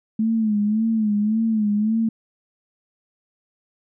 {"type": "tone with vibrato", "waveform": "sine", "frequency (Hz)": 216, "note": "A3", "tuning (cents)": -32, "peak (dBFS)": -17, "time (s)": [0.19, 2.09], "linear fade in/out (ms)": 5, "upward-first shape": "sine", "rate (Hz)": 1.8, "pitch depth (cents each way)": 81, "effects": []}